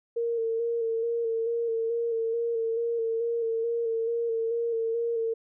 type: tone with vibrato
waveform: sine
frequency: 460 Hz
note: A#4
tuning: 23 cents flat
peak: -25 dBFS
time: 0.16-5.34 s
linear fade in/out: 10 ms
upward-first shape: square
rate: 2.3 Hz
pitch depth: 25 cents each way
effects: none